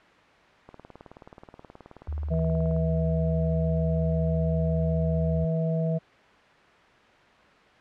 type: click train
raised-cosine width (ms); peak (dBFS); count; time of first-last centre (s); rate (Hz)
1; -30; 40; 0.69-2.764; 18.8
type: tone with pitch glide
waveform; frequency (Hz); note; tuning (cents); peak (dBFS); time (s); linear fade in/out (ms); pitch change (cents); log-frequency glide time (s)
sine; 75 to 77.2; D2 to D#2; +37 to -13; -28; 2.08-5.45; 5; +50; 2.23-4.94
type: harmonic tone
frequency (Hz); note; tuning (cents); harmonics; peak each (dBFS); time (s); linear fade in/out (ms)
162.2; E3; -28; 1 / 3 / 4; -24 / -34 / -31; 2.3-5.99; 20
effects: white hiss -54 dBFS RMS until 7.8 s + low-pass 2000 Hz 12 dB/octave